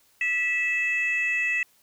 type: tone pair together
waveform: sine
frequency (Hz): 1962 / 2619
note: B6 / E7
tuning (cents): -12 / -12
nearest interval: perfect fourth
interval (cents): 500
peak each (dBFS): -24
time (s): 0.21-1.63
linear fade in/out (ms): 2
effects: tanh soft clip ceiling -17 dBFS + white hiss -62 dBFS RMS until 1.82 s